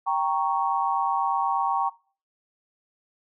sine chord, G diminished, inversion none, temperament equal, 784 / 932.3 / 1108.7 Hz, G5 / Bb5 / Db6, 0 / 0 / 0 cents, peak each -26 dBFS, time 0.06-1.9 s, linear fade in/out 20 ms, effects noise-tail reverb RT60 0.4 s tail -21 dB re dry

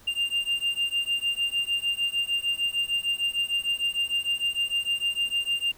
triangle beating tone pair, 2794 / 2800.6 Hz, F7 / F7, 0 / +4 cents, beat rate 6.6 Hz, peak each -26 dBFS, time 0.07-5.72 s, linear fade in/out 10 ms, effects pink hiss -54 dBFS RMS until 5.77 s

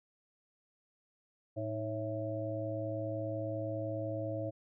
harmonic tone with a mistuned harmonic, 110 Hz, A2, in tune, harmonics 1 / 3 / 5 / 6, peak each -39 / -41 / -39 / -41 dBFS, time 1.56-4.51 s, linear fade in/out 20 ms, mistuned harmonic 3, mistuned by -77 cents, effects none

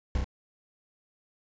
brown noise with echo, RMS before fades -26 dBFS, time 0.15-0.18 s, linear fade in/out 2 ms, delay 32 ms, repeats 2, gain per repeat -2 dB, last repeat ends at 0.244 s, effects resampled to 16000 Hz

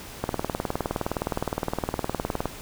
click train, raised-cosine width 1 ms, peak -11 dBFS, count 44, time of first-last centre 0.24-2.456 s, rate 19.4 Hz, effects pink hiss -41 dBFS RMS until 2.61 s

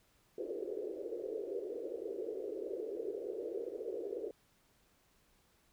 pink band-pass noise, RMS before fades -41 dBFS, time 0.38-4.31 s, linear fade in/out 2 ms, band 370 to 490 Hz, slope 48 dB/octave, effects pink hiss -71 dBFS RMS until 5.72 s

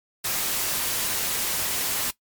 white noise, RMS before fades -26 dBFS, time 0.24-2.11 s, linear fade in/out 10 ms, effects noise-tail reverb RT60 0.1 s tail -18 dB re dry + MP3 96 kbps

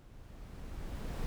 brown noise with level ramp, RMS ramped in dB -55 to -35 dBFS, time 0-1.26 s, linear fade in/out 0 ms, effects none

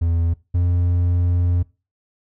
triangle tone pair in turn, 84.1 / 87.88 Hz, E2 / F2, +35 / +11 cents, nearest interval minor second, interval 76 cents, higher second, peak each -14 / -13 dBFS, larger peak second, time 0.01-0.34 / 0.54-1.63 s, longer second, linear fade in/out 10 ms, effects noise-tail reverb RT60 0.3 s tail -22 dB re dry

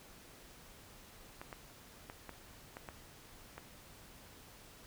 clicks, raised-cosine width 0.5 ms, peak -30 dBFS, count 7, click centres 1.415 / 1.528 / 2.099 / 2.293 / 2.769 / 2.888 / 3.58 s, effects pink hiss -57 dBFS RMS until 4.86 s

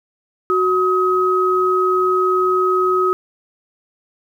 sine tone pair together, 370 / 1267.7 Hz, F#4 / D#6, 0 / +32 cents, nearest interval octave + major sixth, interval 2132 cents, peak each -16 dBFS, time 0.5-3.13 s, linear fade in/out 0 ms, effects 8-bit

